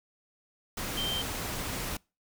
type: tone in noise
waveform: sine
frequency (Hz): 3136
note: G7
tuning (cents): 0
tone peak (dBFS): -31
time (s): 0.97-1.22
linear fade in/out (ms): 5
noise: pink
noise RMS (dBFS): -35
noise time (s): 0.77-1.97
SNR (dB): +1
effects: noise-tail reverb RT60 0.3 s tail -26 dB re dry